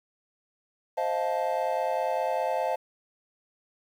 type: chord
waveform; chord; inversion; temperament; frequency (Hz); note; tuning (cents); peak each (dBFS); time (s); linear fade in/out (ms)
triangle; F dominant seventh; second; just; 523.8 / 628.6 / 698.5 / 873.1; C5 / Eb5 / F5 / A5; +2 / +18 / 0 / -14; -29; 0.97-2.76; 10
effects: 9-bit